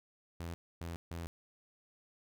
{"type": "tone bursts at uneven times", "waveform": "sawtooth", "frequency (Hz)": 84.4, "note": "E2", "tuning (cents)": 41, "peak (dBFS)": -36, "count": 3, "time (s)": [[0.4, 0.54], [0.81, 0.96], [1.11, 1.27]], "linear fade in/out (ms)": 0, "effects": []}